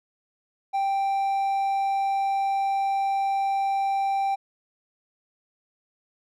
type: tone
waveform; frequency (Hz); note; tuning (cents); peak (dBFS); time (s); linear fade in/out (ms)
triangle; 785; G5; +2; -20; 0.73-4.36; 20
effects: none